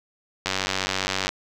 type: click train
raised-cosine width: 0.2 ms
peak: -6 dBFS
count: 80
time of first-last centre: 0.46-1.291 s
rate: 95.1 Hz
effects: none